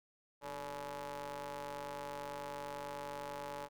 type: ring-modulated tone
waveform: sawtooth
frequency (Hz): 137.9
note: C#3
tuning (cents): -9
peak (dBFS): -35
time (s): 0.41-3.69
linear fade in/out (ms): 50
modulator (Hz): 714
effects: none

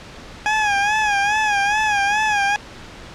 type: tone with vibrato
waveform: 20% pulse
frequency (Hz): 830.6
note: G#5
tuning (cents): 0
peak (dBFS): -11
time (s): 0.46-2.56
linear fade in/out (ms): 0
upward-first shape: sine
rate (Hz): 2.4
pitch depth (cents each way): 75
effects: pink hiss -38 dBFS RMS until 3.14 s + low-pass 5000 Hz 12 dB/octave

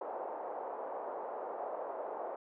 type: band-pass noise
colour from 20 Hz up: pink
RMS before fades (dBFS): -41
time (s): 0.01-2.36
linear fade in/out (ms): 5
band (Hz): 490 to 900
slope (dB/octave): 24
effects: none

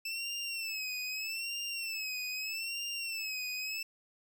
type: tone with vibrato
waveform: 25% pulse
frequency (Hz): 2639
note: E7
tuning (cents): +1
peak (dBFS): -32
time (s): 0.05-3.83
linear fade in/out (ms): 5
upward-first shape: sine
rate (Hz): 0.8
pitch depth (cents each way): 99
effects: none

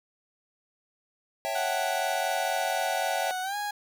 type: chord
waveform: square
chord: A dominant seventh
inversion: first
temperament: equal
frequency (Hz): 554.4 / 659.3 / 784 / 880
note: C#5 / E5 / G5 / A5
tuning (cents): 0 / 0 / 0 / 0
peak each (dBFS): -36 / -33 / -34 / -38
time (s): 1.45-3.31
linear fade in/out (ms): 0
type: tone with pitch glide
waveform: 30% pulse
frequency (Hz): 740 to 825.8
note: F#5 to G#5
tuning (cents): 0 to -10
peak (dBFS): -27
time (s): 1.55-3.71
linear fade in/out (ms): 5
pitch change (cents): +190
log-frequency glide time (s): 3.42-3.56
effects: none

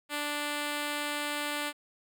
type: tone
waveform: 5% pulse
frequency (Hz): 293.7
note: D4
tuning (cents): 0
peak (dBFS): -20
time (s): 0.09-1.73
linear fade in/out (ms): 50
effects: none

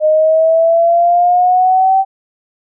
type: exponential sweep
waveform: sine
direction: up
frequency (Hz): 613 to 776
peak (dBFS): -7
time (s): 0-2.05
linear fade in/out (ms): 50
effects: none

